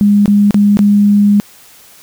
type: tone with dropouts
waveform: sine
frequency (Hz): 204.5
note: G#3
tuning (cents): -26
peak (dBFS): -5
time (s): 0.01-1.4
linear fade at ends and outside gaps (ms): 0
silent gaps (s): 0.258-0.279 / 0.508-0.544 / 0.771-0.791
effects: white hiss -41 dBFS RMS until 2.02 s